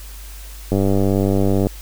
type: click train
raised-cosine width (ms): 2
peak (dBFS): -5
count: 94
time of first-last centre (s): 0.72-1.669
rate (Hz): 98
effects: added 50 Hz sine -33 dBFS peak until 1.81 s + white hiss -41 dBFS RMS until 1.81 s